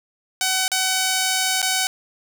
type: tone with dropouts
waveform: 5% pulse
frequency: 754 Hz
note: F#5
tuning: 32 cents sharp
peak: -7 dBFS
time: 0.41-1.87 s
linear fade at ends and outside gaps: 1 ms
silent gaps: 0.68-0.717 / 1.618-1.627 s
effects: none